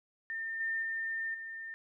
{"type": "tone with level steps", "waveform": "sine", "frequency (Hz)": 1807, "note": "A6", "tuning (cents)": 46, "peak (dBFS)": [-35, -31, -33, -40], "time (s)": [0.3, 1.74], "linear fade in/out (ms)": 0, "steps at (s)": [0.6, 0.82, 1.34], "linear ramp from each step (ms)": 5, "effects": []}